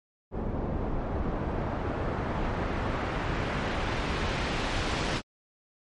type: noise with low-pass filter sweep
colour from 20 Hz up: pink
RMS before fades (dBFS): -30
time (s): 0.31-5.22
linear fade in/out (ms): 50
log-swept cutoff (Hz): 610 to 4500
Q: 0.75
effects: MP3 48 kbps